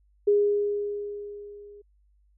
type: tone with level ramp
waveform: sine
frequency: 410.5 Hz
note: G#4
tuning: 20 cents flat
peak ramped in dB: -16 to -45 dBFS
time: 0.27-1.82 s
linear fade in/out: 10 ms
effects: added 50 Hz sine -60 dBFS peak until 2.37 s